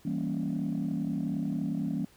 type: chord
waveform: sine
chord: E diminished seventh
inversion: none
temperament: equal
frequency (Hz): 164.81 / 196 / 233.1 / 277.2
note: E3 / G3 / Bb3 / Db4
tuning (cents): 0 / 0 / 0 / 0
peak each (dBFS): -33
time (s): 0.05-2.05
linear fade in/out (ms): 5
effects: tanh soft clip ceiling -23 dBFS + pink hiss -60 dBFS RMS until 2.16 s